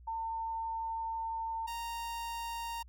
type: tone pair in turn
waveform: sine / 45% pulse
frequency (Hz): 903 / 928.4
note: A5 / A#5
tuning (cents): +45 / -7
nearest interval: unison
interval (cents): 48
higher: second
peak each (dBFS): -34 / -37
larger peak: first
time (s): 0.07-1.67 / 1.67-2.83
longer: first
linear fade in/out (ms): 10
effects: added 60 Hz sine -52 dBFS peak until 2.88 s